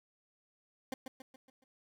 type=tone with echo; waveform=20% pulse; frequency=261.6 Hz; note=C4; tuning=in tune; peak=-31 dBFS; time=0.92-0.94 s; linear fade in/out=2 ms; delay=140 ms; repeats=5; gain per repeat=-6 dB; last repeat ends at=1.64 s; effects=none